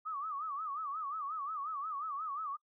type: tone with vibrato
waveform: sine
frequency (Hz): 1199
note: D6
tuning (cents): +36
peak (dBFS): -36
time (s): 0.05-2.57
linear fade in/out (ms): 20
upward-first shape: sine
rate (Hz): 5.6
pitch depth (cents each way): 150
effects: noise-tail reverb RT60 0.1 s tail -26 dB re dry